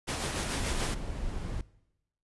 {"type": "noise with tremolo", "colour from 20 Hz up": "pink", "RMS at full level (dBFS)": -32, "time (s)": [0.07, 0.95], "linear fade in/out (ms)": 20, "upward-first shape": "sine", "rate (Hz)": 6.9, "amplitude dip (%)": 35}
{"type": "noise", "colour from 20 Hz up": "brown", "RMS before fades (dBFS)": -34, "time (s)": [0.6, 1.61], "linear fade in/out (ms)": 2}
{"effects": ["noise-tail reverb RT60 0.9 s tail -21 dB re dry", "resampled to 24000 Hz"]}